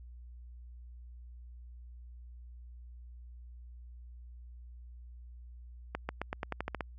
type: accelerating click train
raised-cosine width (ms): 0.5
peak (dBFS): -19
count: 10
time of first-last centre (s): 5.95-6.808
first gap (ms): 140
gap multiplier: 0.9
effects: added 60 Hz sine -47 dBFS peak until 6.98 s